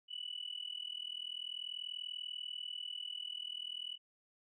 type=tone with amplitude modulation; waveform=sine; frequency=2960 Hz; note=F#7; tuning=in tune; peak=-36 dBFS; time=0.08-3.98 s; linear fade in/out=50 ms; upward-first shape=sine; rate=40.4 Hz; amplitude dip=95%; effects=tanh soft clip ceiling -34 dBFS